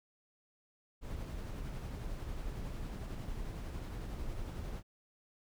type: noise with tremolo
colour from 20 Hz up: brown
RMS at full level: -40 dBFS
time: 1.01-4.83 s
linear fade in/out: 50 ms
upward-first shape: sine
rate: 11 Hz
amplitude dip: 25%
effects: none